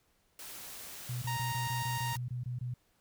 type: noise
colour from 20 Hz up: white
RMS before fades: -46 dBFS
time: 0.39-2.17 s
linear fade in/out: 2 ms
type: tone bursts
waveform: sine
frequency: 123.47 Hz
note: B2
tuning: in tune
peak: -34 dBFS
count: 11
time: 1.09-2.74 s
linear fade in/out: 5 ms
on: 130 ms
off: 22 ms
type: tone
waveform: sawtooth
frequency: 932.3 Hz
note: A#5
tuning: in tune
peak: -31 dBFS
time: 1.27-2.16 s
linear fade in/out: 5 ms
effects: pink hiss -72 dBFS RMS until 3 s